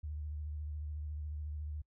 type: tone with vibrato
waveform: sine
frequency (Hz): 75.2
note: D2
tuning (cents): +42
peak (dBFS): -38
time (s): 0.03-1.82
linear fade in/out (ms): 10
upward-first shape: sine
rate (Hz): 14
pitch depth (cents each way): 47
effects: noise-tail reverb RT60 0.1 s tail -26 dB re dry